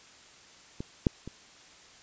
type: clicks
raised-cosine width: 3 ms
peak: -22 / -9 / -26 dBFS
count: 3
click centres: 0.805 / 1.068 / 1.276 s
effects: white hiss -54 dBFS RMS until 2.02 s + resampled to 16000 Hz